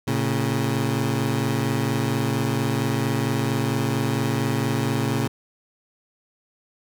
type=tone pair together; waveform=20% pulse; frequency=113.44 / 137.8 Hz; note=A#2 / C#3; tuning=-47 / -10 cents; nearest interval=minor third; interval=337 cents; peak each=-19 dBFS; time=0.07-5.28 s; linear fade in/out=10 ms; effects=none